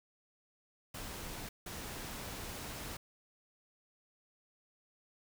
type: noise bursts at uneven times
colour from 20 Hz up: pink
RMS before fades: -44 dBFS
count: 2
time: 0.94-1.49 / 1.66-2.97 s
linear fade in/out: 5 ms
effects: none